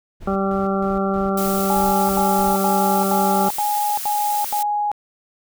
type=noise with tremolo; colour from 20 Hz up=brown; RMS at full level=-35 dBFS; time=0.2-2.59 s; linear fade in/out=20 ms; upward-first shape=square; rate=3.2 Hz; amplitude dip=75%
type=harmonic tone; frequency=194.8 Hz; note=G3; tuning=11 cents flat; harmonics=1 / 2 / 3 / 4 / 6 / 7; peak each=-21 / -24 / -26 / -27 / -29 / -29 dBFS; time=0.27-3.49 s; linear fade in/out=5 ms
type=noise; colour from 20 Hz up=blue; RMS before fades=-28 dBFS; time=1.37-4.63 s; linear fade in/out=5 ms
type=tone bursts; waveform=sine; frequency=830.6 Hz; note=G#5; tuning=in tune; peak=-18 dBFS; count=7; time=1.7-4.916 s; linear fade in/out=0 ms; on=390 ms; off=81 ms
effects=none